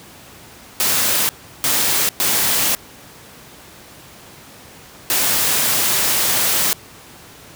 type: noise bursts at uneven times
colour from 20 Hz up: white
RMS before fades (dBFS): -17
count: 4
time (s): 0.8-1.29 / 1.64-2.09 / 2.2-2.75 / 5.1-6.73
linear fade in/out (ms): 0
effects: pink hiss -41 dBFS RMS until 7.55 s + high-pass 80 Hz 12 dB/octave